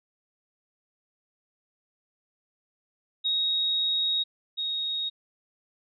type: tone pair in turn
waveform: sine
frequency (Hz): 3771 / 3754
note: A#7 / A#7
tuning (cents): +19 / +11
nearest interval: unison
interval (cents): 8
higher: first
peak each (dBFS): -23 / -27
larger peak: first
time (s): 3.24-4.24 / 4.57-5.1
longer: first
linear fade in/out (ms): 20
effects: none